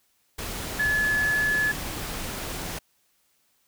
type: tone in noise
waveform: sine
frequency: 1713 Hz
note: A6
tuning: 47 cents flat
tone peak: -21 dBFS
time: 0.79-1.72 s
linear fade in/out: 10 ms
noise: pink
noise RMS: -33 dBFS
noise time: 0.38-2.79 s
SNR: +9 dB
effects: white hiss -68 dBFS RMS until 3.67 s